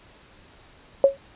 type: tone with exponential decay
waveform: sine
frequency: 550 Hz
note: C#5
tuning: 14 cents flat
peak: -7 dBFS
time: 1.04-1.17 s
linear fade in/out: 1 ms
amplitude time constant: 27 ms
effects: pink hiss -52 dBFS RMS until 1.35 s + resampled to 8000 Hz